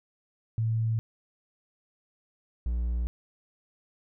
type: tone pair in turn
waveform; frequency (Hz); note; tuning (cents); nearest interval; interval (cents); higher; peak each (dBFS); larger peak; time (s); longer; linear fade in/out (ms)
sine / triangle; 112.4 / 59.22; A2 / A#1; +37 / +28; major seventh; 1109; first; -24; neither; 0.58-0.99 / 2.66-3.07; neither; 0
effects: none